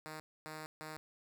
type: tone bursts at uneven times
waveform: 5% pulse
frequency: 155.56 Hz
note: D#3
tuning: in tune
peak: -33 dBFS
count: 3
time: 0.06-0.2 / 0.46-0.66 / 0.81-0.97 s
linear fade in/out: 0 ms
effects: none